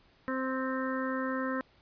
harmonic tone, 261.5 Hz, C4, 1 cent flat, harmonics 1 / 2 / 4 / 5 / 6 / 7, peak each -33 / -36 / -39 / -40 / -41 / -41 dBFS, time 0.28-1.61 s, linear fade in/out 0 ms, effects pink hiss -64 dBFS RMS until 1.81 s + resampled to 11025 Hz

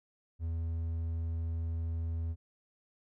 triangle tone, 82.4 Hz, E2, in tune, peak -30 dBFS, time 0.39-2.36 s, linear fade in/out 50 ms, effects none

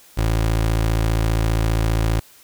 25% pulse tone, 55 Hz, A1, in tune, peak -13 dBFS, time 0.17-2.2 s, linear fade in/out 10 ms, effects white hiss -49 dBFS RMS until 2.43 s

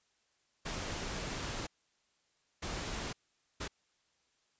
pink noise bursts at uneven times, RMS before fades -39 dBFS, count 3, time 0.65-1.67 / 2.62-3.13 / 3.6-3.68 s, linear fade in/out 10 ms, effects white hiss -75 dBFS RMS until 4.59 s + resampled to 16000 Hz

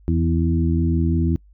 harmonic tone with a mistuned harmonic, 82.41 Hz, E2, in tune, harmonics 1 / 2 / 3 / 4, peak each -19 / -22 / -24 / -25 dBFS, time 0.08-1.36 s, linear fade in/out 0 ms, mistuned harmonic 3, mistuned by +22 cents, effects noise-tail reverb RT60 0.1 s tail -25 dB re dry + added 50 Hz sine -47 dBFS peak until 1.53 s

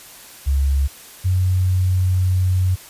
sine tone pair in turn, 69 / 92.1 Hz, C#2 / F#2, -7 / -7 cents, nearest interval perfect fourth, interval 500 cents, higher second, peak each -14 dBFS, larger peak neither, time 0.46-0.88 / 1.24-2.76 s, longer second, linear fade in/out 20 ms, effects white hiss -41 dBFS RMS until 2.89 s + resampled to 32000 Hz

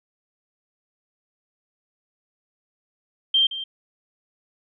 sine tone with echo, 3161 Hz, G7, 14 cents sharp, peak -15 dBFS, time 3.34-3.47 s, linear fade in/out 5 ms, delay 170 ms, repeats 1, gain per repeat -13 dB, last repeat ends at 3.64 s, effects none

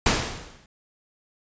pink noise with exponential decay, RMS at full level -17 dBFS, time 0.06-0.66 s, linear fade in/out 2 ms, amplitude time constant 130 ms, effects resampled to 16000 Hz

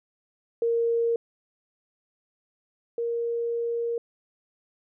sine tone pair in turn, 464.8 / 468 Hz, A#4 / A#4, -5 / +7 cents, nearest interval unison, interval 12 cents, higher second, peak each -21 / -25 dBFS, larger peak first, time 0.62-1.16 / 2.98-3.98 s, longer second, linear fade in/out 2 ms, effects none

